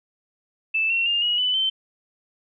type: tone with pitch steps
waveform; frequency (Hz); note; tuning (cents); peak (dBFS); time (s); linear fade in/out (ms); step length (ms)
sine; 2637 / 2722 / 2810 / 2901 / 2994 / 3091; E7 / F7 / F7 / F#7 / F#7 / G7; 0 / -45 / +10 / -35 / +20 / -25; -19; 0.74-1.7; 10; 160
effects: none